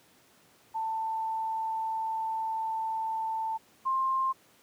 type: tone pair in turn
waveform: sine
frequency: 889 / 1057.2 Hz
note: A5 / C6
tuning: +18 / +18 cents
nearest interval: minor third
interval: 300 cents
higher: second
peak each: -29 / -25 dBFS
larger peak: second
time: 0.74-3.58 / 3.85-4.33 s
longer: first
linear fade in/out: 20 ms
effects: pink hiss -61 dBFS RMS until 4.62 s + high-pass 150 Hz 12 dB/octave